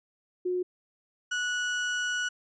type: tone pair in turn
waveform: sine / 35% pulse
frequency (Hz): 362.2 / 1469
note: F#4 / F#6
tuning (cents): -37 / -13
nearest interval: 2 octaves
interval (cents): 2424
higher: second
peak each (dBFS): -26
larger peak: neither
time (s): 0.45-0.63 / 1.31-2.29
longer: second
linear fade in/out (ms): 10
effects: resampled to 16000 Hz